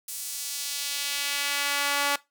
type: tone with high-pass filter sweep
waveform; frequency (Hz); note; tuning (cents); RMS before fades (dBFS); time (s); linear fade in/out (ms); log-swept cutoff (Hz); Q
sawtooth; 284.9; C#4; +48; -29; 0.08-2.16; 5; 8700 to 990; 0.88
effects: noise-tail reverb RT60 0.2 s tail -20 dB re dry